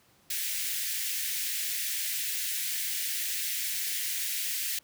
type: high-pass noise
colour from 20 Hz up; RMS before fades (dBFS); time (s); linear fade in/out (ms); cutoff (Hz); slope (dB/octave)
white; -32; 0.3-4.79; 5; 1700; 48
effects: pink hiss -63 dBFS RMS until 4.83 s + high-pass 80 Hz 12 dB/octave